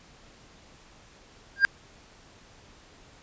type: tone with exponential growth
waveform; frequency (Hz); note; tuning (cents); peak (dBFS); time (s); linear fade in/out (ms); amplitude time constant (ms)
triangle; 1602; G6; +37; -9; 1.56-1.65; 0; 18
effects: pink hiss -54 dBFS RMS until 3.22 s + resampled to 16000 Hz